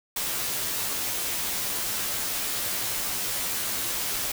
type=noise with comb filter; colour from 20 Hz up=white; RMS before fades=-29 dBFS; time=0.16-4.32 s; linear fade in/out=5 ms; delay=13 ms; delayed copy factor=-1; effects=none